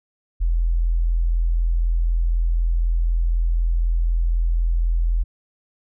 sine tone, 42 Hz, E1, 33 cents sharp, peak -16 dBFS, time 0.4-5.24 s, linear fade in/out 20 ms, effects none

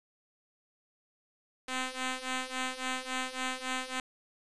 5% pulse ring-modulated tone, 257.6 Hz, C4, 27 cents flat, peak -19 dBFS, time 1.68-4 s, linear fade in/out 2 ms, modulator 517 Hz, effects resampled to 24000 Hz

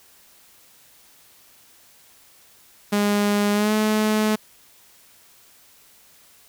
sawtooth tone with pitch glide, 205.3 to 214.8 Hz, G#3 to A3, -20 to -41 cents, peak -14 dBFS, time 2.92-4.36 s, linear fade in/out 10 ms, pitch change +79 cents, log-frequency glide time 3.53-3.73 s, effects white hiss -53 dBFS RMS until 6.48 s

